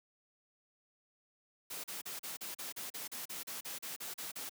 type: noise bursts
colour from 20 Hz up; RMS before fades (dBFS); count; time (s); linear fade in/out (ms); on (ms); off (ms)
white; -43; 16; 1.7-4.495; 10; 140; 37
effects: high-pass 150 Hz 12 dB/octave